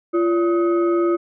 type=tone with frequency modulation; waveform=sine; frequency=344.5 Hz; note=F4; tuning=24 cents flat; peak=-15 dBFS; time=0.13-1.17 s; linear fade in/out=20 ms; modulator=918 Hz; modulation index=0.56; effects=none